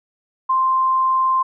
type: tone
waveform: sine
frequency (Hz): 1046.5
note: C6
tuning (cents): 0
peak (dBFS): -14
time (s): 0.49-1.43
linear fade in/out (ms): 10
effects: none